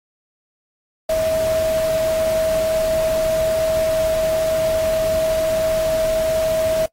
sine tone in noise, 640 Hz, D#5, 49 cents sharp, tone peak -16 dBFS, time 1.09-6.86 s, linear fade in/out 5 ms, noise pink, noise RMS -30 dBFS, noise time 1.09-6.86 s, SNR +11 dB, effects noise-tail reverb RT60 0.1 s tail -22 dB re dry + AAC 48 kbps

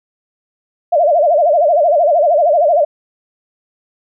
sine tone with vibrato, 637 Hz, D#5, 41 cents sharp, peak -8 dBFS, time 0.92-2.85 s, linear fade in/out 10 ms, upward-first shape sine, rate 13 Hz, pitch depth 190 cents each way, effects none

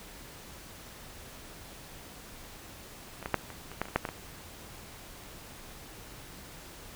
clicks, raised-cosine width 0.5 ms, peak -25 / -18 / -9 / -27 / -28 / -14 / -27 / -29 / -9 / -17 / -21 dBFS, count 11, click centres 3.227 / 3.259 / 3.343 / 3.503 / 3.716 / 3.816 / 3.855 / 3.885 / 3.96 / 4.052 / 4.089 s, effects pink hiss -48 dBFS RMS until 6.95 s

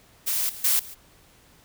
blue noise with level steps, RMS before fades -25 / -39 / -21 / -41 dBFS, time 0.26-0.95 s, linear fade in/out 20 ms, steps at 0.49 / 0.64 / 0.79 s, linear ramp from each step 5 ms, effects pink hiss -56 dBFS RMS until 1.64 s

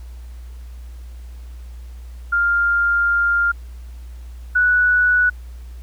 sine tone pair in turn, 1400 / 1475.3 Hz, F6 / F#6, +4 / -5 cents, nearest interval minor second, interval 91 cents, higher second, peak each -14 / -12 dBFS, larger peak second, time 2.32-3.52 / 4.55-5.3 s, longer first, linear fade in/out 10 ms, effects added 60 Hz sine -32 dBFS peak until 5.82 s + pink hiss -53 dBFS RMS until 5.82 s

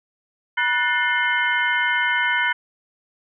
sine tone cluster, 965 / 1480 / 1778 / 2121 / 3035 Hz, B5 / F#6 / A6 / C7 / F#7, -40 / 0 / +18 / +23 / +43 cents, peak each -25 / -22 / -25 / -23 / -30 dBFS, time 0.57-2.53 s, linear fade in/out 10 ms, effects none

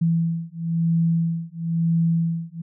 sine beating tone pair, 165.7 / 166.7 Hz, E3 / E3, +9 / +20 cents, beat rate 1 Hz, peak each -22 dBFS, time 0.01-2.62 s, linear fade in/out 10 ms, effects none

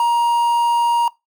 triangle tone with quantisation, 943 Hz, A#5, 20 cents sharp, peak -11 dBFS, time 0-1.08 s, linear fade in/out 2 ms, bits 6, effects noise-tail reverb RT60 0.2 s tail -21 dB re dry

